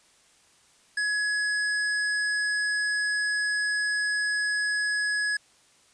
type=tone; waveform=square; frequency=1683 Hz; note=G#6; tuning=23 cents sharp; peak=-25 dBFS; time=0.97-5.37 s; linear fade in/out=5 ms; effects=white hiss -60 dBFS RMS until 5.93 s + resampled to 22050 Hz